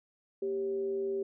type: tone with frequency modulation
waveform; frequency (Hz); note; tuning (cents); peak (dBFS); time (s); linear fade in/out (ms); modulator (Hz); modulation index
sine; 392; G4; 0; -30; 0.42-1.23; 5; 158; 0.33
effects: none